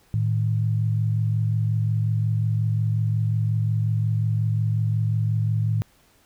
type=tone pair together; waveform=sine; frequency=110 / 155.56 Hz; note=A2 / D#3; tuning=0 / 0 cents; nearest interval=tritone; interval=600 cents; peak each=-20 / -27 dBFS; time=0.14-5.82 s; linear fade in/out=0 ms; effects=pink hiss -59 dBFS RMS until 6.25 s